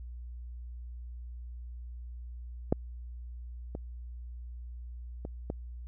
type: clicks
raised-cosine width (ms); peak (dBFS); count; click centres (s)
2; -11 / -24 / -25 / -20; 4; 2.725 / 3.751 / 5.251 / 5.501
effects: added 60 Hz sine -40 dBFS peak until 5.87 s